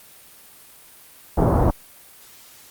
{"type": "low-pass noise", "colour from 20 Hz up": "pink", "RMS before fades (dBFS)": -17, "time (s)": [1.37, 1.71], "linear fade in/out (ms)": 10, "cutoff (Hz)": 970, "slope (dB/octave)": 24, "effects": ["white hiss -47 dBFS RMS until 2.7 s", "Opus 32 kbps"]}